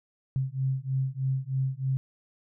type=beating tone pair; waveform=sine; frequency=131.3 / 134.5 Hz; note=C3 / C3; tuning=+6 / +48 cents; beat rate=3.2 Hz; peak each=-29 dBFS; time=0.36-1.97 s; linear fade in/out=0 ms; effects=none